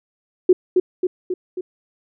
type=tone with echo; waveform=sine; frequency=365.4 Hz; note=F#4; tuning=22 cents flat; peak=-7 dBFS; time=0.49-0.53 s; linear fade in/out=5 ms; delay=270 ms; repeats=4; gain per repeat=-4 dB; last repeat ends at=1.61 s; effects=none